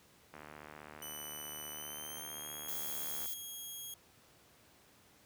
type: click train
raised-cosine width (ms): 0.5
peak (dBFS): -34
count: 221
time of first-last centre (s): 0.34-3.258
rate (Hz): 75.4
type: tone with pitch glide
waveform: 5% pulse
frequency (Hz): 2990 to 3280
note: F#7 to G#7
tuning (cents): +17 to -22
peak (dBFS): -36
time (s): 1.02-3.94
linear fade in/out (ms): 2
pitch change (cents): +161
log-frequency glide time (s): 1.72-2.54
type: noise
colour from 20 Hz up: violet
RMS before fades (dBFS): -41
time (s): 2.68-3.34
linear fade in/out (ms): 5
effects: pink hiss -64 dBFS RMS until 5.25 s + high-pass 80 Hz 12 dB/octave